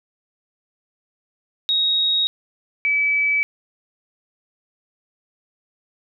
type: tone pair in turn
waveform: sine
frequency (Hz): 3774 / 2296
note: A#7 / D7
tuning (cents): +21 / -40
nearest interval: major sixth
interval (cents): 861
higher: first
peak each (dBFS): -16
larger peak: neither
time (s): 1.69-2.27 / 2.85-3.43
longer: neither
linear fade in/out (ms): 0
effects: none